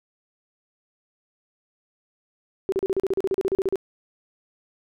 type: tone bursts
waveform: sine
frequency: 384.5 Hz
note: G4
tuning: 33 cents flat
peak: -19 dBFS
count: 16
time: 2.69-3.757 s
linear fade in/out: 0 ms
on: 32 ms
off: 37 ms
effects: none